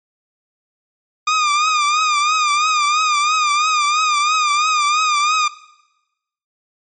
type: tone with vibrato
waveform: sawtooth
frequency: 1216 Hz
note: D#6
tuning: 40 cents flat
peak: -10 dBFS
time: 1.27-5.48 s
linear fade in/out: 5 ms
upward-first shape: triangle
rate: 3 Hz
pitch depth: 85 cents each way
effects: noise-tail reverb RT60 1.0 s tail -20 dB re dry + MP3 32 kbps